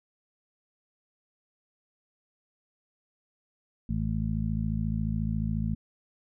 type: harmonic tone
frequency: 54.2 Hz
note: A1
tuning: 25 cents flat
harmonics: 1 / 2 / 3 / 4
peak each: -32 / -32 / -32 / -32 dBFS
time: 3.89-5.75 s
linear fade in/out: 5 ms
effects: none